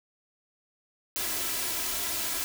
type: noise with comb filter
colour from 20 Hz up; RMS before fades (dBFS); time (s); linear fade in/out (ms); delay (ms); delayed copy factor
white; -31; 1.16-2.44; 0; 3; +0.55
effects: none